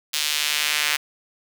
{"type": "tone with high-pass filter sweep", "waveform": "sawtooth", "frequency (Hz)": 149.8, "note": "D3", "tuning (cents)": 35, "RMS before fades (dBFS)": -23, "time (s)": [0.13, 0.97], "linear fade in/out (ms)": 10, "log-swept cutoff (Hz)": [3500, 2100], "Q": 1.3, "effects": []}